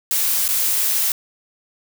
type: noise with dropouts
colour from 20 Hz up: blue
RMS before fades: -19 dBFS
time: 0.11-1.12 s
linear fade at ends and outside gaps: 1 ms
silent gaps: 0.48-0.488 s
effects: none